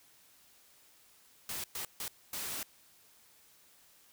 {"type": "noise bursts at uneven times", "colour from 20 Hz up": "white", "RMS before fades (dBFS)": -39, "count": 4, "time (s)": [[1.49, 1.64], [1.75, 1.85], [2, 2.08], [2.33, 2.63]], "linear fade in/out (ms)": 2, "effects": ["white hiss -63 dBFS RMS until 4.12 s"]}